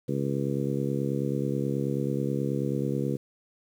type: harmonic tone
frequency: 69.3 Hz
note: C#2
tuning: in tune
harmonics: 2 / 3 / 4 / 5 / 6 / 7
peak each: -30 / -32 / -33 / -34 / -35 / -35 dBFS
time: 0.08-3.17 s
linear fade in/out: 10 ms
effects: 9-bit